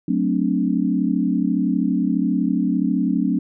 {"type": "chord", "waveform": "sine", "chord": "D dominant seventh", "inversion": "first", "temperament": "equal", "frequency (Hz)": [185, 220, 261.6, 293.7], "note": ["F#3", "A3", "C4", "D4"], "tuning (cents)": [0, 0, 0, 0], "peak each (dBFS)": [-22, -23, -22, -23], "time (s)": [0.08, 3.39], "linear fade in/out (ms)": 5, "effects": []}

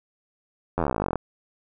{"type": "slowing click train", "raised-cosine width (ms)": 1, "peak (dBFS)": -10, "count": 23, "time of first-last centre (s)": [0.78, 1.157], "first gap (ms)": 11, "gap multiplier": 1.04, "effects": []}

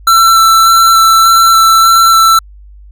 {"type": "tone with vibrato", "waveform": "square", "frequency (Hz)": 1339, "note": "E6", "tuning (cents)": 27, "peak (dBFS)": -4, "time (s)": [0.07, 2.39], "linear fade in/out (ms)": 5, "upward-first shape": "square", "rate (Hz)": 1.7, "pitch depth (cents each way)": 8, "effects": ["added 50 Hz sine -32 dBFS peak until 2.91 s"]}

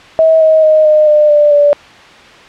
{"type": "tone with pitch steps", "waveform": "sine", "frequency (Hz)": [643, 632.3, 621.8, 611.5, 601.3, 591.3, 581.5], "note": ["E5", "D#5", "D#5", "D#5", "D5", "D5", "D5"], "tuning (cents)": [-43, 28, -1, -30, 41, 12, -17], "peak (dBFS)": -4, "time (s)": [0.19, 1.73], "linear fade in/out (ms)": 0, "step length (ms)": 220, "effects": ["white hiss -36 dBFS RMS until 2.48 s", "low-pass 3000 Hz 12 dB/octave"]}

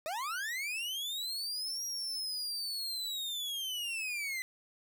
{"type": "linear two-way sweep", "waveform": "40% pulse", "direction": "up then down", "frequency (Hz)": [594, 5700, 2014], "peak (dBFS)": -34, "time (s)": [0.06, 4.42], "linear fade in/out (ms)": 0, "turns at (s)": 1.84, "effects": []}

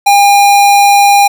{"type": "tone", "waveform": "square", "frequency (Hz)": 807, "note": "G#5", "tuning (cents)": -50, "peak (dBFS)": -4, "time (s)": [0.06, 1.28], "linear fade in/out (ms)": 10, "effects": []}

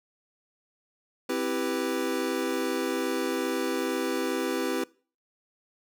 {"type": "chord", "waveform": "square", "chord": "C major seventh", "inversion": "none", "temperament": "equal", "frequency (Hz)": [261.6, 329.6, 392, 493.9], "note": ["C4", "E4", "G4", "B4"], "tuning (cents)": [0, 0, 0, 0], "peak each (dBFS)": -33, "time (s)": [1.29, 4.84], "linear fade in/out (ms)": 5, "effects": ["noise-tail reverb RT60 0.4 s tail -23 dB re dry"]}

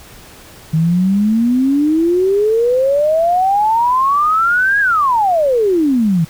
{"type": "exponential two-way sweep", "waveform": "sine", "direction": "up then down", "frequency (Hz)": [155.56, 1673, 155.56], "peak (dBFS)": -10, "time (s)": [0.73, 6.25], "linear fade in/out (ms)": 10, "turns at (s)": 4.8, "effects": ["pink hiss -39 dBFS RMS until 6.29 s"]}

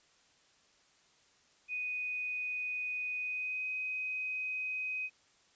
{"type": "tone with pitch glide", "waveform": "sine", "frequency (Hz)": [2489, 2515], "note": ["D#7", "D#7"], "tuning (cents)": [0, 18], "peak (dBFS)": -34, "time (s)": [1.68, 5.1], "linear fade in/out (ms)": 50, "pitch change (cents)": 18, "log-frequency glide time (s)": [3.19, 3.67], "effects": ["white hiss -67 dBFS RMS until 5.55 s", "resampled to 16000 Hz"]}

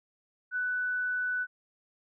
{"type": "tone", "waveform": "sine", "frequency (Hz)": 1491, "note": "F#6", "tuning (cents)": 13, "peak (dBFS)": -28, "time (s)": [0.51, 1.47], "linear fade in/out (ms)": 50, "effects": []}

